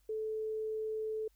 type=tone; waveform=sine; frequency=435.8 Hz; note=A4; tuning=17 cents flat; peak=-34 dBFS; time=0.09-1.28 s; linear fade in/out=5 ms; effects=added 50 Hz sine -67 dBFS peak until 1.35 s + white hiss -75 dBFS RMS until 1.35 s